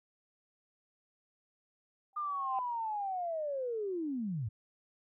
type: tone with exponential growth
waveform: sine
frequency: 780 Hz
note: G5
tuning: 9 cents flat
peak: -29 dBFS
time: 2.13-2.59 s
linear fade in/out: 1 ms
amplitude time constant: 98 ms
type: linear sweep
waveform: sine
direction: down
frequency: 1219 to 96.7 Hz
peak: -33 dBFS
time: 2.16-4.49 s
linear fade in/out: 10 ms
effects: tanh soft clip ceiling -21 dBFS